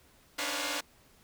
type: tone cluster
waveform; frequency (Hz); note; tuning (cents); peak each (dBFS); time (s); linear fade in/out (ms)
5% pulse; 283.1 / 301.4 / 495.8 / 548 / 702; C#4 / D4 / B4 / C#5 / F5; +37 / +45 / +7 / -20 / +9; -27; 0.38-0.81; 10
effects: pink hiss -62 dBFS RMS until 1.23 s